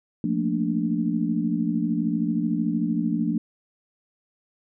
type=chord; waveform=sine; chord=Bb major seventh; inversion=second; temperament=equal; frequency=174.61 / 220 / 233.1 / 293.7 Hz; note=F3 / A3 / Bb3 / D4; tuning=0 / 0 / 0 / 0 cents; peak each=-27 dBFS; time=0.24-3.38 s; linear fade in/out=2 ms; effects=none